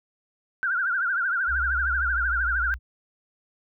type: tone with vibrato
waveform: sine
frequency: 1480 Hz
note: F#6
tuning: in tune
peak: -22 dBFS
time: 0.63-2.74 s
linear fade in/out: 0 ms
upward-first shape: triangle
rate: 13 Hz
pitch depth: 160 cents each way
type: tone with pitch glide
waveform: sine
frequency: 65.41 to 60.33 Hz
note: C2 to B1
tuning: 0 to -40 cents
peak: -29 dBFS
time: 1.47-2.79 s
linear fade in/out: 50 ms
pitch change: -140 cents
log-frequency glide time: 2.04-2.14 s
effects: none